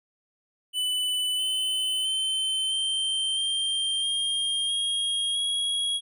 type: tone with pitch steps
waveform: square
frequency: 2994 / 3038 / 3082 / 3127 / 3172 / 3218 / 3265 / 3312 Hz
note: F#7 / F#7 / G7 / G7 / G7 / G7 / G#7 / G#7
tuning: +20 / +45 / -30 / -5 / +20 / +45 / -30 / -5 cents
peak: -25 dBFS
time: 0.73-6.01 s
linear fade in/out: 50 ms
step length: 660 ms
effects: resampled to 32000 Hz